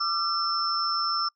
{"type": "tone cluster", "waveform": "sine", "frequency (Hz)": [1189, 1356, 5320], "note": ["D6", "E6", "E8"], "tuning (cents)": [21, 49, 15], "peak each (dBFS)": [-29, -29, -27], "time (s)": [0, 1.29], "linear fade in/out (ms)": 10, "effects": ["noise-tail reverb RT60 0.1 s tail -26 dB re dry"]}